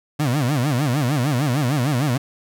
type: tone with vibrato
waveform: 30% pulse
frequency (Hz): 135.3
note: C#3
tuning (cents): -42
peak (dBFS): -15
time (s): 0.19-2.18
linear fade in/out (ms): 10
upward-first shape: sine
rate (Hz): 6.6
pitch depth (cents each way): 230
effects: none